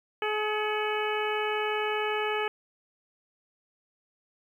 harmonic tone with a mistuned harmonic, 425.3 Hz, G#4, 41 cents sharp, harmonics 1 / 2 / 3 / 4 / 5 / 6 / 7, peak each -30 / -33 / -35 / -36 / -37 / -38 / -38 dBFS, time 0.22-2.48 s, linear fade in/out 2 ms, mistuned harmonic 5, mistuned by +76 cents, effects 10-bit

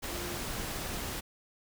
sine tone in noise, 350.8 Hz, F4, 8 cents sharp, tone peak -42 dBFS, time 0.1-0.39 s, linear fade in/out 20 ms, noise pink, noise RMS -37 dBFS, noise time 0.02-1.21 s, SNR -8 dB, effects none

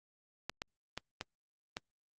clicks, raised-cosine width 0.2 ms, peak -20 dBFS, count 5, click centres 0.496 / 0.619 / 0.976 / 1.211 / 1.769 s, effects Opus 48 kbps

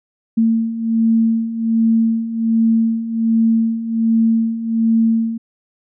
sine beating tone pair, 225.2 / 226.5 Hz, A3 / A#3, +40 / -50 cents, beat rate 1.3 Hz, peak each -19 / -14 dBFS, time 0.37-5.38 s, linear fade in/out 10 ms, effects none

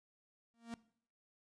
45% pulse tone with exponential growth, 232 Hz, A#3, 8 cents flat, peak -39 dBFS, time 0.54-0.74 s, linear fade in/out 0 ms, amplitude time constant 42 ms, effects noise-tail reverb RT60 0.6 s tail -20 dB re dry + resampled to 22050 Hz

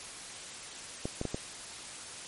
clicks, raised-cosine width 2 ms, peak -19 dBFS, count 4, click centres 1.055 / 1.214 / 1.253 / 1.345 s, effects white hiss -44 dBFS RMS until 2.27 s + MP3 48 kbps

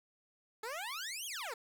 15% pulse exponential two-way sweep, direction up then down, 419 to 3400 to 419 Hz, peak -33 dBFS, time 0.63-1.54 s, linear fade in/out 5 ms, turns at 1.26 s, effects 11-bit

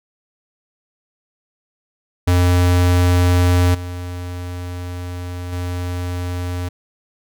square tone with level steps, 89 Hz, F2, 33 cents sharp, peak -12 / -26 / -22 dBFS, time 2.27-6.69 s, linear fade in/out 10 ms, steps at 3.74 / 5.52 s, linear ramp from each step 10 ms, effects none

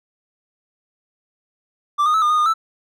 triangle tone with pitch steps, 1173 / 1231 / 1301 / 1212 / 1234 / 1219 / 1320 Hz, D6 / D#6 / E6 / D#6 / D#6 / D#6 / E6, -2 / -19 / -23 / -46 / -15 / -36 / +2 cents, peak -12 dBFS, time 1.98-2.54 s, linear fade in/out 20 ms, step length 80 ms, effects none

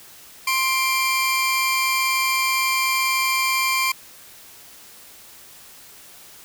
sawtooth tone pair together, 1053 / 2364 Hz, C6 / D7, +11 / +11 cents, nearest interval octave + major second, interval 1400 cents, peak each -18 dBFS, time 0.47-3.92 s, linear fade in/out 5 ms, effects white hiss -45 dBFS RMS until 6.44 s

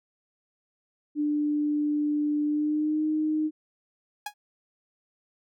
sine tone with pitch glide, 296.7 to 308.8 Hz, D4 to D#4, +18 to -13 cents, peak -23 dBFS, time 1.15-3.51 s, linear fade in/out 50 ms, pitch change +69 cents, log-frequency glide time 2.45-3.05 s
sawtooth tone with exponential decay, 830 Hz, G#5, 1 cent flat, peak -24 dBFS, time 4.26-4.34 s, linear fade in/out 5 ms, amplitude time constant 16 ms
effects none

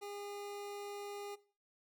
25% pulse tone, 407 Hz, G#4, 35 cents flat, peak -40 dBFS, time 0.01-1.36 s, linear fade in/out 20 ms, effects noise-tail reverb RT60 0.4 s tail -18 dB re dry

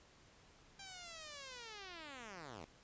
5% pulse linear sweep, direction down, 796 to 69.3 Hz, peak -38 dBFS, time 0.79-2.65 s, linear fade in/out 5 ms, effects pink hiss -65 dBFS RMS until 2.83 s + resampled to 16000 Hz

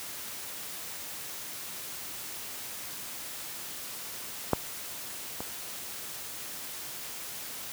clicks, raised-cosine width 1 ms, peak -8 / -21 dBFS, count 2, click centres 4.533 / 5.405 s, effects white hiss -40 dBFS RMS until 7.72 s + high-pass 60 Hz 12 dB/octave

